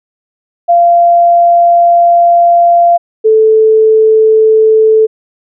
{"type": "tone pair in turn", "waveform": "sine", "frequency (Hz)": [690, 438.2], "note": ["F5", "A4"], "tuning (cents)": [-21, -7], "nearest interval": "minor sixth", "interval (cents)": 786, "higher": "first", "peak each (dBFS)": -3, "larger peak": "neither", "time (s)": [[0.68, 2.98], [3.24, 5.07]], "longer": "first", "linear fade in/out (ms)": 20, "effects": []}